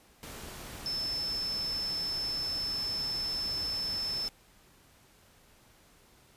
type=tone in noise; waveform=sine; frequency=5270 Hz; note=E8; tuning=1 cent flat; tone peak=-31 dBFS; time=0.86-4.28 s; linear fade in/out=0 ms; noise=pink; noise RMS=-44 dBFS; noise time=0.23-4.29 s; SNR=+10 dB; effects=pink hiss -61 dBFS RMS until 6.36 s + resampled to 32000 Hz